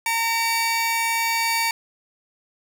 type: tone pair together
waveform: sawtooth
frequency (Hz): 915.8 / 2289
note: A#5 / D7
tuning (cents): -31 / -45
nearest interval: octave + major third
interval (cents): 1586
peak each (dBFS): -19 / -20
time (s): 0.06-1.71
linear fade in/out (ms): 2
effects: none